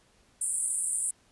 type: band-pass noise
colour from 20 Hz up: pink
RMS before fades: -30 dBFS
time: 0.41-1.11 s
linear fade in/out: 5 ms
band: 8300 to 10000 Hz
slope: 96 dB/octave
effects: pink hiss -64 dBFS RMS until 1.31 s + resampled to 24000 Hz

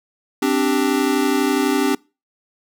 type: chord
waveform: square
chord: C suspended second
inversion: none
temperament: equal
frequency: 261.6 / 293.7 / 392 Hz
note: C4 / D4 / G4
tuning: 0 / 0 / 0 cents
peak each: -21 / -20 / -22 dBFS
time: 0.42-1.95 s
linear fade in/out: 5 ms
effects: noise-tail reverb RT60 0.3 s tail -25 dB re dry

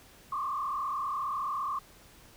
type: tone with frequency modulation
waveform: sine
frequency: 1128 Hz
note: C#6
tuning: 30 cents sharp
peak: -30 dBFS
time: 0.32-1.79 s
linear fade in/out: 5 ms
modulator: 34.7 Hz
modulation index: 2.2
effects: pink hiss -56 dBFS RMS until 2.36 s

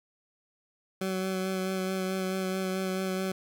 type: tone with vibrato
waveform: 20% pulse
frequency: 188.3 Hz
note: F#3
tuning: 31 cents sharp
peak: -24 dBFS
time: 1.01-3.32 s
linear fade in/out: 5 ms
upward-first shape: sine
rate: 4.6 Hz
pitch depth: 17 cents each way
effects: none

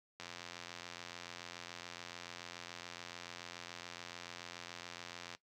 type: click train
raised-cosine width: 0.2 ms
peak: -28 dBFS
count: 449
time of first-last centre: 0.2-5.349 s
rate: 87 Hz
effects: noise-tail reverb RT60 0.1 s tail -17 dB re dry + high-pass 100 Hz 12 dB/octave

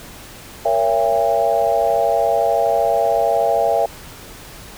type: chord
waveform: sine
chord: A# diminished seventh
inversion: none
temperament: just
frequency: 466.2 / 559.4 / 671.3 / 805.5 Hz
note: A#4 / C#5 / E5 / G5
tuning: 0 / +16 / +31 / +47 cents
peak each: -22 / -20 / -17 / -20 dBFS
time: 0.65-3.86 s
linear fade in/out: 5 ms
effects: pink hiss -38 dBFS RMS until 4.77 s

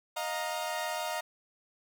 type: chord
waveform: sawtooth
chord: Eb suspended second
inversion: none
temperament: equal with one note detuned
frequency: 622.3 / 708.6 / 932.3 Hz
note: Eb5 / F5 / Bb5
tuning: 0 / +25 / 0 cents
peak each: -33 dBFS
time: 0.16-1.21 s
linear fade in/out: 10 ms
effects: none

